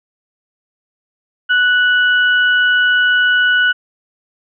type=tone pair together; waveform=sine; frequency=1480 / 2946 Hz; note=F#6 / F#7; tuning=0 / -8 cents; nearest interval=octave; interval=1192 cents; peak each=-10 / -19 dBFS; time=1.49-3.73 s; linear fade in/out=20 ms; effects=none